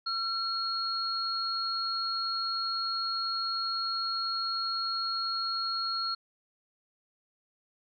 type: tone pair together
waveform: sine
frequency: 1355 / 4304 Hz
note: E6 / C8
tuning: +47 / +48 cents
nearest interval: octave + minor sixth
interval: 2001 cents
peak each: -33 / -31 dBFS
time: 0.06-6.15 s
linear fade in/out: 10 ms
effects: none